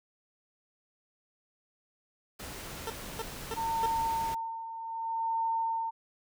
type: noise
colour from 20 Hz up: pink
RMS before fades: -42 dBFS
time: 2.39-4.35 s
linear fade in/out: 10 ms
type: tone bursts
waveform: 20% pulse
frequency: 450 Hz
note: A4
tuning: 39 cents sharp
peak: -28 dBFS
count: 4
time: 2.87-3.86 s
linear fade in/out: 2 ms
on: 30 ms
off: 290 ms
type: tone with tremolo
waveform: sine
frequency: 907 Hz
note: A#5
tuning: 48 cents flat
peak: -27 dBFS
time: 3.56-5.91 s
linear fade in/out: 20 ms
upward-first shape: sine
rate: 0.65 Hz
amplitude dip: 70%
effects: none